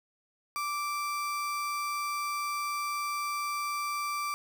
35% pulse tone, 1171 Hz, D6, 5 cents flat, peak -29 dBFS, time 0.56-4.34 s, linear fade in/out 0 ms, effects none

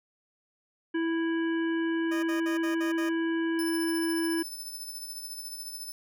harmonic tone, 329.6 Hz, E4, in tune, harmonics 1 / 3 / 5 / 7 / 9, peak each -26 / -42 / -36 / -50 / -46 dBFS, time 0.94-4.43 s, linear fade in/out 10 ms
15% pulse tone bursts, 615 Hz, D#5, 20 cents flat, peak -30 dBFS, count 6, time 2.11-3.095 s, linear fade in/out 10 ms, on 120 ms, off 53 ms
15% pulse tone with tremolo, 5274 Hz, E8, in tune, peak -30 dBFS, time 3.59-5.92 s, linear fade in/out 0 ms, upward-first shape sine, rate 14 Hz, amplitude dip 45%
effects none

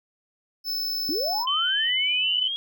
square tone, 5260 Hz, E8, 5 cents flat, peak -26 dBFS, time 0.64-1.46 s, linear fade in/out 50 ms
sine linear sweep, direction up, 261.6 to 3322 Hz, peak -26 dBFS, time 1.09-2.56 s, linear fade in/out 0 ms
sine tone with pitch glide, 3069 to 3001 Hz, G7 to F#7, -37 to +24 cents, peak -22 dBFS, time 1.47-2.48 s, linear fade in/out 5 ms, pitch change -39 cents, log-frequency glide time 1.81-1.91 s
effects none

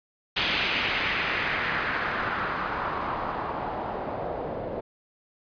white noise with low-pass filter sweep, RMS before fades -29 dBFS, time 0.36-4.81 s, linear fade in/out 10 ms, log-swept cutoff 3100 to 550 Hz, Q 2.1, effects resampled to 11025 Hz

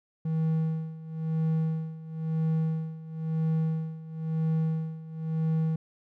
triangle tone with tremolo, 160 Hz, D#3, 49 cents sharp, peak -21 dBFS, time 0.25-5.76 s, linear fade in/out 5 ms, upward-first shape sine, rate 0.99 Hz, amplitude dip 85%, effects none

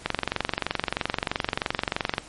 click train, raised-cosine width 0.3 ms, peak -7 dBFS, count 50, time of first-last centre 0.06-2.181 s, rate 23.1 Hz, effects pink hiss -46 dBFS RMS until 2.28 s + MP3 48 kbps

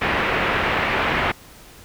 white low-pass noise, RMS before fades -21 dBFS, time 0.01-1.32 s, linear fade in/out 10 ms, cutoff 2400 Hz, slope 24 dB/octave, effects pink hiss -45 dBFS RMS until 1.84 s

